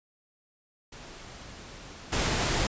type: noise with level steps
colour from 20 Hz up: pink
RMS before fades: -45 / -27 dBFS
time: 0.92-2.67 s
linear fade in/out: 5 ms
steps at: 2.12 s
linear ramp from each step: 10 ms
effects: resampled to 16000 Hz